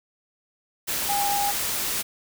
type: tone in noise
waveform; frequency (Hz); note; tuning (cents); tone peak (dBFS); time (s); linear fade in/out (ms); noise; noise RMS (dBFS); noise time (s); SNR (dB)
sine; 810; G#5; -43; -23; 1.08-1.52; 20; white; -27; 0.87-2.03; +1
effects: none